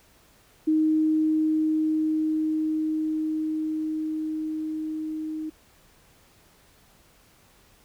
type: tone with level ramp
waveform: sine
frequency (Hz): 312.3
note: D#4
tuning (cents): +7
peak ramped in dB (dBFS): -18 to -29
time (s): 0.67-5.5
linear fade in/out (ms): 10
effects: pink hiss -58 dBFS RMS until 7.84 s